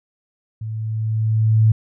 sine tone with level ramp, 110 Hz, A2, in tune, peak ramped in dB -25 to -9 dBFS, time 0.61-1.72 s, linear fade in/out 5 ms, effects none

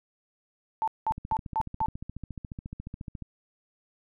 sine tone bursts, 883 Hz, A5, 6 cents sharp, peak -24 dBFS, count 5, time 0.82-1.86 s, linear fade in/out 0 ms, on 56 ms, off 190 ms
click train, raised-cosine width 5 ms, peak -25 dBFS, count 31, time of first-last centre 1.11-3.223 s, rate 14.2 Hz
effects none

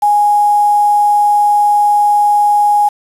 sine tone with quantisation, 828 Hz, G#5, 5 cents flat, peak -7 dBFS, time 0.02-2.89 s, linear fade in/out 10 ms, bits 5, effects resampled to 32000 Hz

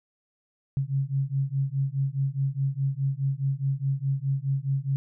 sine beating tone pair, 134.4 / 139.2 Hz, C3 / C#3, +47 / +8 cents, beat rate 4.8 Hz, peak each -27 dBFS, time 0.77-4.96 s, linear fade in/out 0 ms, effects none

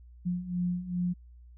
sine beating tone pair, 176.2 / 178.7 Hz, F3 / F3, +16 / +40 cents, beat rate 2.5 Hz, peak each -34 / -30 dBFS, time 0.25-1.14 s, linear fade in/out 20 ms, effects added 60 Hz sine -49 dBFS peak until 1.57 s

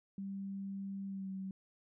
sine tone with pitch glide, 196 to 191.3 Hz, G3 to G3, 0 to -42 cents, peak -39 dBFS, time 0.18-1.51 s, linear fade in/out 2 ms, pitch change -42 cents, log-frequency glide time 1.07-1.29 s, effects none

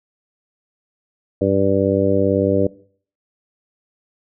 harmonic tone, 98 Hz, G2, in tune, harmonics 1 / 2 / 3 / 4 / 5 / 6, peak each -23 / -23 / -20 / -22 / -19 / -21 dBFS, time 1.41-2.67 s, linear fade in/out 5 ms, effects noise-tail reverb RT60 0.5 s tail -20 dB re dry

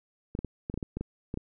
clicks, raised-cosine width 3 ms, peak -20 dBFS, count 11, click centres 0.351 / 0.39 / 0.447 / 0.699 / 0.741 / 0.776 / 0.828 / 0.97 / 1.01 / 1.341 / 1.374 s, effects none

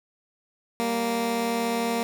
15% pulse tone pair together, 196.2 / 233.1 Hz, G3 / A#3, +2 / 0 cents, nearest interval minor third, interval 298 cents, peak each -28 / -18 dBFS, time 0.8-2.03 s, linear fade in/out 0 ms, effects none

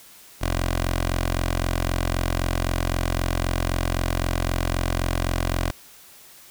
10% pulse tone with notch filter, 43.85 Hz, F1, 8 cents sharp, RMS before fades -24 dBFS, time 0.41-5.71 s, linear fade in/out 10 ms, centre 180 Hz, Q 0.83, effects white hiss -48 dBFS RMS until 6.5 s

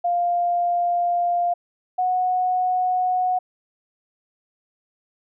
sine tone pair in turn, 700 / 733.6 Hz, F5 / F#5, +4 / -15 cents, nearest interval minor second, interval 81 cents, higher second, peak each -18 dBFS, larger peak neither, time 0.04-1.54 / 1.98-3.39 s, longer first, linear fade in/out 10 ms, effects none

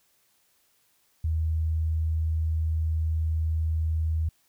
sine tone, 79.8 Hz, D#2, 44 cents sharp, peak -23 dBFS, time 1.24-4.29 s, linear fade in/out 5 ms, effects white hiss -67 dBFS RMS until 4.48 s

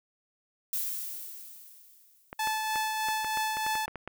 violet noise with exponential decay, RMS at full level -30 dBFS, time 0.73-2.53 s, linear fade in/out 2 ms, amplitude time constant 390 ms
clicks, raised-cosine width 0.5 ms, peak -23 dBFS, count 12, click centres 2.329 / 2.473 / 2.758 / 3.086 / 3.246 / 3.373 / 3.57 / 3.665 / 3.754 / 3.88 / 3.957 / 4.076 s
sawtooth tone with tremolo, 870 Hz, A5, 20 cents flat, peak -23 dBFS, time 2.39-3.86 s, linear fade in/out 5 ms, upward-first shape triangle, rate 3.2 Hz, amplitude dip 35%
effects none

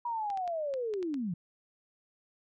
sine linear sweep, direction down, 969 to 160 Hz, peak -31 dBFS, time 0.05-1.34 s, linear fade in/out 5 ms
clicks, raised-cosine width 0.2 ms, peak -30 dBFS, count 7, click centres 0.302 / 0.374 / 0.477 / 0.739 / 0.938 / 1.028 / 1.142 s
effects none

